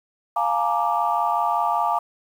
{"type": "chord", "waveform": "sine", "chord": "Bb dominant seventh", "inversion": "second", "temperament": "equal with one note detuned", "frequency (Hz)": [698.5, 847.1, 932.3, 1174.7], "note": ["F5", "Ab5", "Bb5", "D6"], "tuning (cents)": [0, 34, 0, 0], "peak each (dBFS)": -24, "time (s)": [0.36, 1.99], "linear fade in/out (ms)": 5, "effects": ["tanh soft clip ceiling -9 dBFS", "8-bit"]}